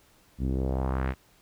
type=tone with low-pass filter sweep; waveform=sawtooth; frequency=65.41 Hz; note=C2; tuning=in tune; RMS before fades=-28 dBFS; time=0.38-1.15 s; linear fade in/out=50 ms; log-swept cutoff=220 to 2300 Hz; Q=1.8; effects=pink hiss -61 dBFS RMS until 1.41 s